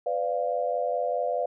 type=chord; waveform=sine; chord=B diminished; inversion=none; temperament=equal with one note detuned; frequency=502.5 / 587.3 / 698.5 Hz; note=B4 / D5 / F5; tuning=+30 / 0 / 0 cents; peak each=-29 dBFS; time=0.06-1.46 s; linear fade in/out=5 ms; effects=none